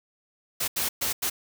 white noise bursts at uneven times, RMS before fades -27 dBFS, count 4, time 0.6-0.68 / 0.76-0.89 / 1.01-1.13 / 1.22-1.3 s, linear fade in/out 10 ms, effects none

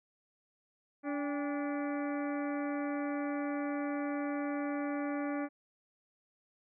harmonic tone with a mistuned harmonic, 289 Hz, D4, 28 cents flat, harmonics 1 / 2 / 3 / 4 / 5 / 6 / 7 / 8, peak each -34 / -40 / -44 / -46 / -48 / -50 / -51 / -52 dBFS, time 1.03-5.49 s, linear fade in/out 50 ms, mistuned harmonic 3, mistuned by -120 cents, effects none

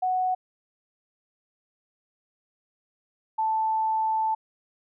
sine tone pair in turn, 740 / 880 Hz, F#5 / A5, 0 / 0 cents, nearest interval minor third, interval 300 cents, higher second, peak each -22 dBFS, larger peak neither, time 0.02-0.35 / 3.38-4.35 s, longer second, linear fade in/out 10 ms, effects none

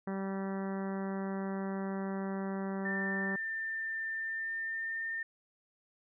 harmonic tone, 193.8 Hz, G3, 20 cents flat, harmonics 1 / 2 / 3 / 4 / 5 / 6 / 7 / 8 / 9 / 10, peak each -35 / -41 / -45 / -47 / -49 / -51 / -52 / -53 / -54 / -55 dBFS, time 0.07-3.36 s, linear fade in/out 5 ms
sine tone with pitch glide, 1791 to 1811.8 Hz, A6 to A#6, +30 to -50 cents, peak -34 dBFS, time 2.85-5.23 s, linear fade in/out 5 ms, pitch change +20 cents, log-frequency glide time 4.13-5.06 s
effects none

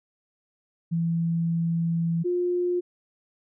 sine tone pair in turn, 167 / 355.2 Hz, E3 / F4, +23 / +29 cents, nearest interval octave + minor second, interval 1306 cents, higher second, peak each -22 dBFS, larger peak neither, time 0.91-2.24 / 2.24-2.81 s, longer first, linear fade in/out 20 ms, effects none

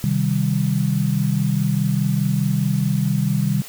sine chord, C minor, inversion none, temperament equal, 130.81 / 155.56 / 196 Hz, C3 / Eb3 / G3, 0 / 0 / 0 cents, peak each -21 dBFS, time 0.04-3.62 s, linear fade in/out 0 ms, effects white hiss -38 dBFS RMS until 3.68 s

